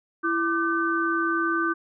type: tone cluster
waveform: sine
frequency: 333.1 / 1185 / 1527 Hz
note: E4 / D6 / G6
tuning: +18 / +15 / -46 cents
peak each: -26 dBFS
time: 0.23-1.74 s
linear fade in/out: 20 ms
effects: none